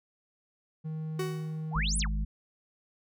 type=tone; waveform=triangle; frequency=157.1 Hz; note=D#3; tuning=17 cents sharp; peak=-31 dBFS; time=0.84-1.81 s; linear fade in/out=20 ms
type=tone with exponential decay; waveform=45% pulse; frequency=373.4 Hz; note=F#4; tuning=16 cents sharp; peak=-29 dBFS; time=1.19-1.7 s; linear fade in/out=5 ms; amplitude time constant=110 ms
type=exponential two-way sweep; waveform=sine; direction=up then down; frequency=650 to 10910 to 650 Hz; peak=-30 dBFS; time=1.71-2.08 s; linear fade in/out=50 ms; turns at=1.98 s
type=harmonic tone; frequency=52 Hz; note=G#1; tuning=3 cents sharp; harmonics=1 / 3 / 4; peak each=-28 / -38 / -40 dBFS; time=1.75-2.25 s; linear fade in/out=10 ms
effects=none